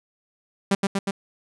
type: tone with echo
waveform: sawtooth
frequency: 197.1 Hz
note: G3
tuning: 10 cents sharp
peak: -13 dBFS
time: 0.71-0.75 s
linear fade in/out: 5 ms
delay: 120 ms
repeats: 3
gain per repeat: -2 dB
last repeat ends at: 1.11 s
effects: resampled to 24000 Hz